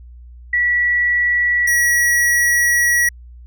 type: tone pair in turn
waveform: sine / square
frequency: 1944 / 1922.8 Hz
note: B6 / B6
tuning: -28 / -47 cents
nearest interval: unison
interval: 19 cents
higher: first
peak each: -13 dBFS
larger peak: neither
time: 0.53-1.67 / 1.67-3.09 s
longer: second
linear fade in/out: 5 ms
effects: added 60 Hz sine -36 dBFS peak until 3.46 s